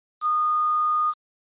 sine tone with quantisation, 1228 Hz, D#6, 23 cents flat, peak -19 dBFS, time 0.21-1.14 s, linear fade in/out 50 ms, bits 7, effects resampled to 8000 Hz

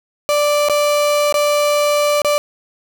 35% pulse tone with dropouts, 587.3 Hz, D5, in tune, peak -11 dBFS, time 0.29-2.38 s, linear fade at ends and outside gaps 0 ms, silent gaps 0.686-0.697 / 1.325-1.342 / 2.218-2.247 s, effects none

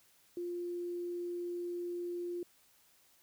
sine tone with quantisation, 350 Hz, F4, 4 cents sharp, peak -36 dBFS, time 0.37-2.43 s, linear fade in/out 2 ms, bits 11, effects white hiss -67 dBFS RMS until 3.22 s

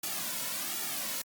white noise with flanger, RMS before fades -35 dBFS, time 0.03-1.22 s, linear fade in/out 5 ms, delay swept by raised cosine 1.9 to 2.55 ms, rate 1.3 Hz, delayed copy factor -0.9, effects high-pass 150 Hz 12 dB/octave + Opus 48 kbps

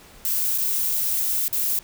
violet noise with dropouts, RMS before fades -23 dBFS, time 0.25-1.79 s, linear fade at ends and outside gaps 1 ms, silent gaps 0.578-0.583 / 1.481-1.528 s, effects pink hiss -48 dBFS RMS until 1.83 s

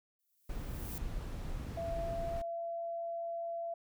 violet noise with exponential growth, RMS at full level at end -43 dBFS, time 0.19-0.98 s, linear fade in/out 1 ms, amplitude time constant 170 ms
brown noise, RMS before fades -40 dBFS, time 0.49-2.42 s, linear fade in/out 5 ms
sine tone with pitch glide, 670 to 676.2 Hz, E5 to E5, +28 to +44 cents, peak -36 dBFS, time 1.77-3.74 s, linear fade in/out 5 ms, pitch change +16 cents, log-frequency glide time 1.88-2.38 s
effects none

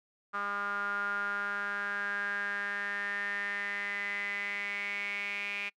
sawtooth tone with band-pass filter sweep, 202.4 Hz, G#3, 44 cents flat, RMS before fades -35 dBFS, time 0.33-5.7 s, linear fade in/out 20 ms, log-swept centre 1300 to 2400 Hz, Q 9.3, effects noise-tail reverb RT60 0.1 s tail -26 dB re dry

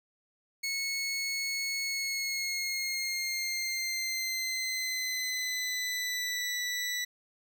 20% pulse tone with pitch glide, 2197 to 1968.6 Hz, C#7 to B6, -16 to -6 cents, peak -26 dBFS, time 0.63-7.05 s, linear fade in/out 10 ms, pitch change -190 cents, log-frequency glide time 1.83-6.46 s, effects none

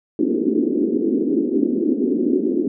white band-pass noise, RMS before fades -19 dBFS, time 0.19-2.68 s, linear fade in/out 2 ms, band 230 to 380 Hz, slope 48 dB/octave, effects none

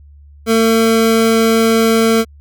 square tone pair together, 225.3 / 451.3 Hz, A3 / A4, +41 / +44 cents, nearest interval octave, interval 1203 cents, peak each -13 dBFS, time 0.46-2.25 s, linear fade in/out 50 ms, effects added 72 Hz sine -38 dBFS peak until 2.4 s

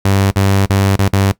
sawtooth tone with dropouts, 98 Hz, G2, in tune, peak -6 dBFS, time 0.05-1.32 s, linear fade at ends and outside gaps 5 ms, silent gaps 0.311-0.359 / 0.659-0.698 / 0.962-0.99 / 1.082-1.13 s, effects noise-tail reverb RT60 0.1 s tail -17 dB re dry

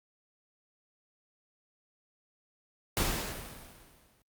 pink noise with exponential decay, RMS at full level -28 dBFS, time 2.97-4.22 s, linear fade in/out 1 ms, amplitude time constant 270 ms, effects Opus 48 kbps

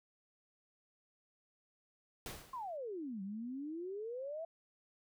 pink noise with exponential decay, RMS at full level -43 dBFS, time 2.26-2.77 s, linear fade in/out 1 ms, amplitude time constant 110 ms
sine exponential two-way sweep, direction down then up, 1081 to 188.1 to 673 Hz, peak -40 dBFS, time 2.53-4.45 s, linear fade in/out 5 ms, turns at 3.22 s
effects none

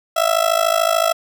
30% pulse tone with amplitude modulation, 662 Hz, E5, 7 cents sharp, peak -8 dBFS, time 0.16-1.13 s, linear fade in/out 10 ms, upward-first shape sine, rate 53.6 Hz, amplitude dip 90%, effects none

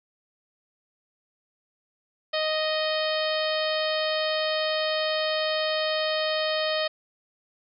harmonic tone with a mistuned harmonic, 622.3 Hz, D#5, in tune, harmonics 1 / 2 / 3 / 4 / 5 / 6 / 7 / 8, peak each -26 / -34 / -33 / -37 / -33 / -35 / -34 / -39 dBFS, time 2.33-6.88 s, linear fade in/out 10 ms, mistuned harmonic 8, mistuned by +17 cents, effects none

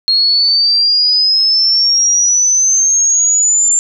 sine exponential sweep, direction up, 4263 to 7290 Hz, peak -8 dBFS, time 0.08-3.79 s, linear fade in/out 0 ms, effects none

